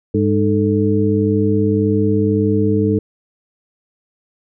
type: harmonic tone with a mistuned harmonic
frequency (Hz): 101.8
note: G#2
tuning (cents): -34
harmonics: 1 / 2 / 3 / 4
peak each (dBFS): -18 / -18 / -18 / -18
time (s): 0.14-2.99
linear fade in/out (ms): 5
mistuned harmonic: 4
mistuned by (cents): +130
effects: none